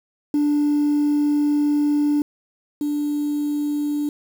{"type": "tone pair in turn", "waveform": "sine", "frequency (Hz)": [293.7, 293.7], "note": ["D4", "D4"], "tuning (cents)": [0, 0], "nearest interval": "unison", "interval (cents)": 0, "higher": "neither", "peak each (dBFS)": [-14, -19], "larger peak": "first", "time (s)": [[0.34, 2.22], [2.81, 4.09]], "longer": "first", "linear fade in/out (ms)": 2, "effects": ["tanh soft clip ceiling -14 dBFS", "7-bit"]}